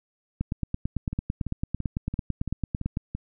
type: two click trains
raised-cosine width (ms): 5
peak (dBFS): -14 / -18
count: 24 / 7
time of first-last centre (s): 0.41-2.971 / 1.13-3.15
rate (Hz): 8.98 / 2.97
effects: none